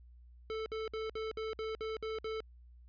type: tone bursts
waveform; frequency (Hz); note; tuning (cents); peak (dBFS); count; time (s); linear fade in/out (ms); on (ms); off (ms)
square; 440; A4; 0; -37; 9; 0.5-2.404; 0; 160; 58
effects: added 60 Hz sine -54 dBFS peak until 2.88 s + resampled to 11025 Hz